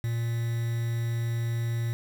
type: tone with quantisation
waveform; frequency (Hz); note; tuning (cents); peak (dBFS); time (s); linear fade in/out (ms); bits
triangle; 116.54; A#2; 0; -24; 0.04-1.93; 0; 7
effects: none